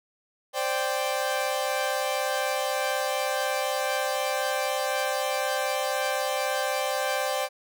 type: chord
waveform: sawtooth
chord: C suspended second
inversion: none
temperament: equal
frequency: 523.3 / 587.3 / 784 Hz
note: C5 / D5 / G5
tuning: 0 / 0 / 0 cents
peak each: -26 dBFS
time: 0.53-7.49 s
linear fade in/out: 50 ms
effects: none